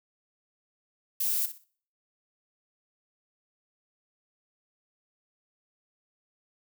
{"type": "noise with echo", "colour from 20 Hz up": "violet", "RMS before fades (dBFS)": -28, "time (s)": [1.2, 1.46], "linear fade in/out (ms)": 5, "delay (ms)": 61, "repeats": 3, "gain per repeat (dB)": -12, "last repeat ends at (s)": 1.643, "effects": ["noise-tail reverb RT60 0.5 s tail -23 dB re dry"]}